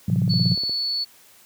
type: chord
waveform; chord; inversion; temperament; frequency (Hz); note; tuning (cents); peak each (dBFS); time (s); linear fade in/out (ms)
sine; F# half-diminished seventh; first; equal with one note detuned; 110 / 130.81 / 166.83 / 185; A2 / C3 / E3 / F#3; 0 / 0 / +21 / 0; -23; 0.08-0.55; 5
type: click train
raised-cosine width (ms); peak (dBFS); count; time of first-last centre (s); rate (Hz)
2; -24; 11; 0.1-0.695; 16.8
type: tone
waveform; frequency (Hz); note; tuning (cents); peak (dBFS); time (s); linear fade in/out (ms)
sine; 4435; C#8; 0; -22; 0.29-1.05; 20
effects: white hiss -52 dBFS RMS until 1.45 s + high-pass 60 Hz 12 dB/octave